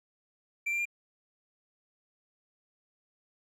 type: tone with pitch steps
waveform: triangle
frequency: 2350 / 2373 / 2397 Hz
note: D7 / D7 / D7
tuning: +1 / +17 / +35 cents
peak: -27 dBFS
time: 0.66-0.855 s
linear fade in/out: 10 ms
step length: 65 ms
effects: none